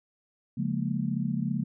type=chord; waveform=sine; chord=Bb minor seventh; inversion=first; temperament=just; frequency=139.85 / 174.81 / 209.8 / 233.1 Hz; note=Db3 / F3 / Ab3 / Bb3; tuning=+16 / +2 / +18 / 0 cents; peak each=-32 dBFS; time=0.57-1.64 s; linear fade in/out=10 ms; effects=none